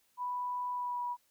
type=tone with pitch glide; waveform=sine; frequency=987.8 to 973.6 Hz; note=B5 to B5; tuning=0 to -25 cents; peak=-33 dBFS; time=0.17-1.17 s; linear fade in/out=50 ms; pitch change=-25 cents; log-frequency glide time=0.72-1.03 s; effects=white hiss -72 dBFS RMS until 1.3 s